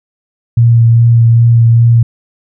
sine tone with vibrato, 116.54 Hz, A#2, in tune, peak -3 dBFS, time 0.57-2.03 s, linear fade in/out 5 ms, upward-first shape sine, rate 2.5 Hz, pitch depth 15 cents each way, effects none

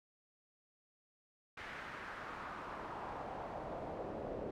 brown noise with band-pass filter sweep, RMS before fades -45 dBFS, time 1.57-4.51 s, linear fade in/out 5 ms, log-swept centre 1900 to 480 Hz, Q 1.9, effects none

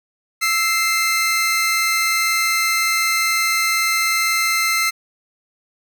sawtooth tone pair together, 1318.5 / 2093 Hz, E6 / C7, 0 / 0 cents, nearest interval minor sixth, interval 800 cents, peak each -18 / -14 dBFS, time 0.41-4.91 s, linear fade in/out 20 ms, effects none

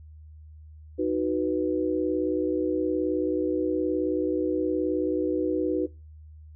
sine chord, B major, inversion first, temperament equal, 311.1 / 370 / 493.9 Hz, D#4 / F#4 / B4, 0 / 0 / 0 cents, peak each -27 / -27 / -29 dBFS, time 0.98-5.87 s, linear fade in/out 20 ms, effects noise-tail reverb RT60 0.3 s tail -24 dB re dry + added 77 Hz sine -44 dBFS peak until 6.55 s

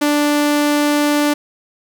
sawtooth tone, 293.7 Hz, D4, in tune, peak -9 dBFS, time 0.01-1.34 s, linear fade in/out 10 ms, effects none

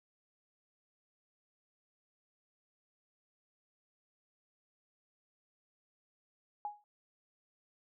sine tone with exponential decay, 830.6 Hz, G#5, in tune, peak -33 dBFS, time 6.65-6.84 s, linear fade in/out 1 ms, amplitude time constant 40 ms, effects none

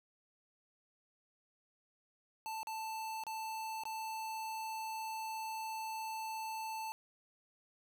square tone with dropouts, 883 Hz, A5, 6 cents sharp, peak -40 dBFS, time 2.46-6.92 s, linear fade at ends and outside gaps 0 ms, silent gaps 2.631-2.671 / 3.237-3.267 / 3.836-3.854 s, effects none

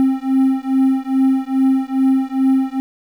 triangle beating tone pair, 264.2 / 266.6 Hz, C4 / C4, +17 / +33 cents, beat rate 2.4 Hz, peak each -14 dBFS, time 0-2.8 s, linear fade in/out 0 ms, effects 8-bit

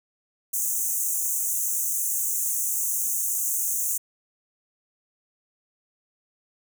pink high-pass noise, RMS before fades -26 dBFS, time 0.53-3.98 s, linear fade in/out 10 ms, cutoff 6200 Hz, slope 96 dB/octave, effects none

